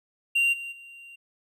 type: tone with level steps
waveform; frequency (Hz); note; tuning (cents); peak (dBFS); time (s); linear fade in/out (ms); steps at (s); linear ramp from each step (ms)
triangle; 2769; F7; -15; -18 / -32 / -42; 0.35-1.16; 10; 0.52 / 0.71; 20
effects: none